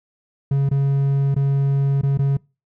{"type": "tone with dropouts", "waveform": "triangle", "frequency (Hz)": 138.59, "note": "C#3", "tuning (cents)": 0, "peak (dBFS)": -13, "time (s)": [0.51, 2.37], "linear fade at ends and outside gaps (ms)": 5, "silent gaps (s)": [[0.691, 0.712], [1.345, 1.362], [2.014, 2.032], [2.175, 2.19]], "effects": ["noise-tail reverb RT60 0.3 s tail -25 dB re dry"]}